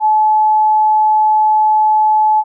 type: tone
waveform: sine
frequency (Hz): 860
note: A5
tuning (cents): -40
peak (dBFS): -8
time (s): 0-2.44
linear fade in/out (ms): 50
effects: none